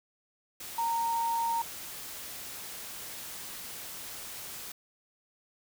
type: tone in noise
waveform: sine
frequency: 924 Hz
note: A#5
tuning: 16 cents flat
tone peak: -27 dBFS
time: 0.78-1.62 s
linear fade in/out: 5 ms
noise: white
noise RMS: -42 dBFS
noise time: 0.6-4.72 s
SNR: +12 dB
effects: none